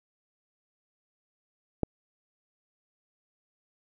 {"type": "click", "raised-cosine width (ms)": 2, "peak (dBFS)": -12, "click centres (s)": 1.833, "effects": []}